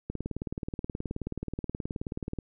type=click train; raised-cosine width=3 ms; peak=-20 dBFS; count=44; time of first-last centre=0.1-2.387 s; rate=18.8 Hz; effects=none